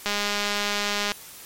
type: click train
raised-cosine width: 0.2 ms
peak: -8 dBFS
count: 218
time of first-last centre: 0.06-1.119 s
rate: 205 Hz
effects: white hiss -43 dBFS RMS until 1.45 s + MP3 64 kbps